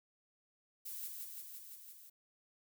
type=noise with echo; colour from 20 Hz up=violet; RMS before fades=-45 dBFS; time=0.85-1.08 s; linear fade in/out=10 ms; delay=170 ms; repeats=6; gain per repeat=-2 dB; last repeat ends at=2.1 s; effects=none